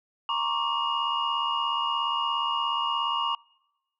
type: tone cluster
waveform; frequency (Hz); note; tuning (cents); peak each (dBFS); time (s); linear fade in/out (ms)
sine; 937 / 1078 / 1155 / 2855; A#5 / C#6 / D6 / F7; +9 / -49 / -29 / +37; -30; 0.29-3.35; 2
effects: noise-tail reverb RT60 1.0 s tail -26 dB re dry + tanh soft clip ceiling -15 dBFS